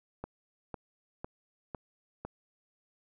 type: click train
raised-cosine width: 1 ms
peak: -24 dBFS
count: 5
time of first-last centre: 0.24-2.25 s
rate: 1.99 Hz
effects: none